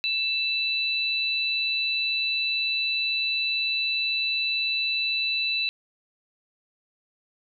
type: tone pair together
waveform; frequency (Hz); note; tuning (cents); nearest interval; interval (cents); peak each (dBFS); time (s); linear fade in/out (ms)
sine; 2651 / 3972; E7 / B7; +9 / +9; perfect fifth; 700; -26; 0.04-5.69; 0
effects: none